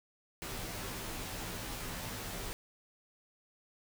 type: noise with comb filter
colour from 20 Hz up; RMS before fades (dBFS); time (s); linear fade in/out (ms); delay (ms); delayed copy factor
pink; -41; 0.42-2.53; 0; 14; -0.9
effects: none